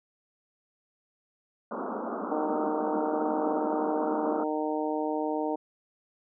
pink band-pass noise, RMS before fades -34 dBFS, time 1.71-4.44 s, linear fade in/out 5 ms, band 200 to 1400 Hz, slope 96 dB/octave
harmonic tone, 153.5 Hz, D#3, 23 cents flat, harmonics 2 / 3 / 4 / 5 / 6, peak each -31 / -33 / -34 / -35 / -36 dBFS, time 2.31-5.56 s, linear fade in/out 10 ms
effects none

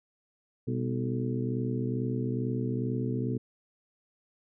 harmonic tone with a mistuned harmonic, 62.3 Hz, B1, 16 cents sharp, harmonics 2 / 3 / 4 / 5 / 6 / 7, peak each -31 / -38 / -33 / -40 / -39 / -38 dBFS, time 0.67-3.38 s, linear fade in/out 10 ms, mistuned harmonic 3, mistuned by +120 cents, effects none

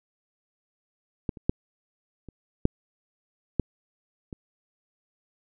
clicks, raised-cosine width 3 ms, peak -14 / -29 / -8 / -29 / -6 / -9 / -24 dBFS, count 7, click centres 1.292 / 1.372 / 1.495 / 2.287 / 2.654 / 3.597 / 4.328 s, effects none

